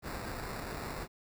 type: noise with sample-and-hold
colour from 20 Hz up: pink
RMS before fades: -40 dBFS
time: 0.02-1.08 s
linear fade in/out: 50 ms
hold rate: 3150 Hz
effects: none